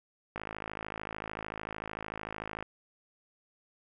click train, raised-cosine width 0.5 ms, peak -22 dBFS, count 122, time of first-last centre 0.36-2.626 s, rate 53.4 Hz, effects none

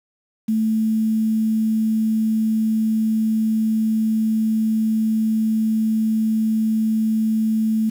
sine tone with quantisation, 220 Hz, A3, in tune, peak -16 dBFS, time 0.48-7.9 s, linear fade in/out 10 ms, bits 7, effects none

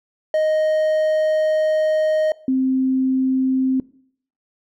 triangle / sine tone pair in turn, 622.3 / 261.6 Hz, D#5 / C4, 0 / 0 cents, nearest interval octave + minor third, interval 1500 cents, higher first, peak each -13 / -15 dBFS, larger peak first, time 0.34-2.32 / 2.48-3.8 s, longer first, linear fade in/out 2 ms, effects noise-tail reverb RT60 0.6 s tail -21 dB re dry

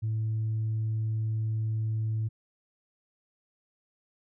sine tone, 110 Hz, A2, in tune, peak -25 dBFS, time 0.02-2.29 s, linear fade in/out 20 ms, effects tanh soft clip ceiling -24 dBFS

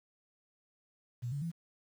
sine tone with pitch steps, 120.9 / 142.12 / 167.07 Hz, B2 / C#3 / E3, -36 / +44 / +24 cents, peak -34 dBFS, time 1.22-1.517 s, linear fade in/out 20 ms, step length 99 ms, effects 10-bit

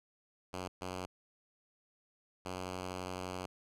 5% pulse tone bursts at uneven times, 91.8 Hz, F#2, 13 cents flat, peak -28 dBFS, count 3, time 0.53-0.68 / 0.81-1.06 / 2.45-3.46 s, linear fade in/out 5 ms, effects low-pass 10000 Hz 12 dB/octave

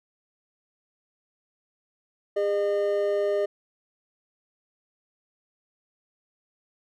triangle tone pair together, 405.8 / 608 Hz, G#4 / D#5, -40 / -40 cents, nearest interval perfect fifth, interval 700 cents, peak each -23 dBFS, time 2.36-3.46 s, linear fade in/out 10 ms, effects none

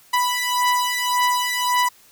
sawtooth beating tone pair, 987.8 / 989.6 Hz, B5 / B5, 0 / +3 cents, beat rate 1.8 Hz, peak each -17 / -18 dBFS, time 0.13-1.89 s, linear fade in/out 10 ms, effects white hiss -52 dBFS RMS until 2.11 s

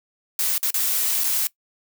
blue noise with dropouts, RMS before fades -22 dBFS, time 0.39-1.47 s, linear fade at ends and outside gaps 1 ms, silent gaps 0.58-0.629 / 0.705-0.742 / 1.237-1.241 s, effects noise-tail reverb RT60 0.1 s tail -20 dB re dry

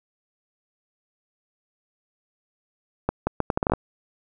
accelerating click train, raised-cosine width 1 ms, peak -7 dBFS, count 10, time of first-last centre 3.09-3.736 s, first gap 180 ms, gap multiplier 0.74, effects none

